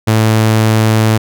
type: tone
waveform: sawtooth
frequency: 110 Hz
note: A2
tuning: in tune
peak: -4 dBFS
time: 0.07-1.18 s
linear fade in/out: 10 ms
effects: none